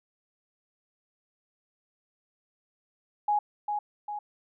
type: tone with echo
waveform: sine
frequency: 832 Hz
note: G#5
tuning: 3 cents sharp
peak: -22 dBFS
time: 3.28-3.39 s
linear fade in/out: 5 ms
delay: 400 ms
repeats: 2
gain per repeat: -5 dB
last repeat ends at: 4.19 s
effects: none